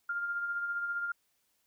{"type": "tone with tremolo", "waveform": "sine", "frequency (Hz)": 1401, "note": "F6", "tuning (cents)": 5, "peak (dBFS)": -30, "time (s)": [0.09, 1.12], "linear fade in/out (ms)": 5, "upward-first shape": "sine", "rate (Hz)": 15, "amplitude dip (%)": 40, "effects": ["white hiss -75 dBFS RMS until 1.66 s"]}